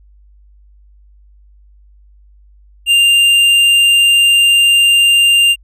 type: tone with tanh clipping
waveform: triangle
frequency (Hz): 2794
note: F7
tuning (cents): 0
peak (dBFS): -8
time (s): 2.86-5.56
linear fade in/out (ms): 50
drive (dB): 13
effects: added 50 Hz sine -42 dBFS peak until 5.63 s